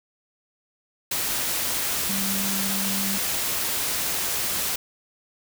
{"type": "tone in noise", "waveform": "sine", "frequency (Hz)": 196, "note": "G3", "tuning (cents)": 0, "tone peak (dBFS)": -29, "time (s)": [2.09, 3.18], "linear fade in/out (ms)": 5, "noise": "white", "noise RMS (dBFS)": -26, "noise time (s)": [1.11, 4.76], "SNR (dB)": -6, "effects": []}